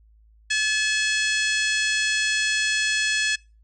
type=harmonic tone with a mistuned harmonic; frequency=860 Hz; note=A5; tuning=40 cents flat; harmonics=2 / 3 / 4 / 5 / 6 / 7 / 8 / 9 / 10; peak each=-23 / -27 / -29 / -31 / -33 / -34 / -35 / -36 / -37 dBFS; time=0.5-3.36 s; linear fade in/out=10 ms; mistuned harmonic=4; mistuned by=-47 cents; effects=noise-tail reverb RT60 0.3 s tail -25 dB re dry + added 54 Hz sine -52 dBFS peak until 3.63 s